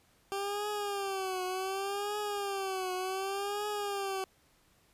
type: tone with vibrato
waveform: 20% pulse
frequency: 392 Hz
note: G4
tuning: in tune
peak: -28 dBFS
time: 0.32-4.24 s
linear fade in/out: 0 ms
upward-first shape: triangle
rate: 0.67 Hz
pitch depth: 120 cents each way
effects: pink hiss -67 dBFS RMS until 4.93 s + resampled to 32000 Hz